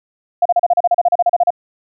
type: tone bursts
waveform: sine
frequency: 702 Hz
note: F5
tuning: 9 cents sharp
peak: -8 dBFS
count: 16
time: 0.42-1.505 s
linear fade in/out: 5 ms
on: 35 ms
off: 35 ms
effects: none